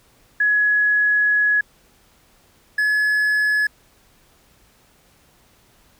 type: tone pair in turn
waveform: sine / triangle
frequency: 1684 / 1701.6 Hz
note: G#6 / G#6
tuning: +24 / +42 cents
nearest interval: unison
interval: 18 cents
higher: second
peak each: -14 dBFS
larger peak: neither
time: 0.4-1.61 / 2.78-3.67 s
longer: first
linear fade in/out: 5 ms
effects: pink hiss -56 dBFS RMS until 5.99 s